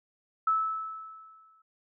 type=tone with exponential decay; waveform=sine; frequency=1306 Hz; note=E6; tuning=17 cents flat; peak=-21 dBFS; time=0.47-1.62 s; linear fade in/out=5 ms; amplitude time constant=250 ms; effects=none